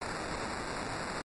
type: noise with sample-and-hold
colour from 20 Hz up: white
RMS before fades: -37 dBFS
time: 0.01-1.22 s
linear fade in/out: 10 ms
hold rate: 3150 Hz
effects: low-pass 12000 Hz 12 dB/octave + MP3 48 kbps